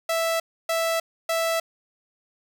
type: tone bursts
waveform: sawtooth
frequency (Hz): 659.3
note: E5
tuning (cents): 0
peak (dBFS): -18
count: 3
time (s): 0.09-1.6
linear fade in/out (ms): 5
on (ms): 310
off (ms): 290
effects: 8-bit